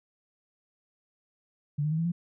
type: tone with pitch steps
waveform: sine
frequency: 146.1 / 152.3 / 158.77 / 165.51 / 172.54 Hz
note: D3 / D#3 / D#3 / E3 / F3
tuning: -9 / -37 / +35 / +7 / -21 cents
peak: -25 dBFS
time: 1.78-2.12 s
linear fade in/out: 10 ms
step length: 68 ms
effects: none